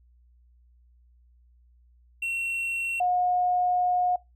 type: tone pair in turn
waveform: triangle / sine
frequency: 2723 / 721.2 Hz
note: F7 / F#5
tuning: -44 / -45 cents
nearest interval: octave + major seventh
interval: 2301 cents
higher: first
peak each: -25 / -21 dBFS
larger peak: second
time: 2.22-3 / 3-4.16 s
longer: second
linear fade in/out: 5 ms
effects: noise-tail reverb RT60 0.2 s tail -22 dB re dry + added 60 Hz sine -56 dBFS peak until 4.35 s